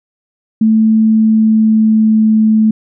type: tone with pitch glide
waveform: sine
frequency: 220 to 218 Hz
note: A3 to A3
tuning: 0 to -16 cents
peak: -6 dBFS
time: 0.61-2.71 s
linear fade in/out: 5 ms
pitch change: -16 cents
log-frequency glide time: 0.98-2.31 s
effects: none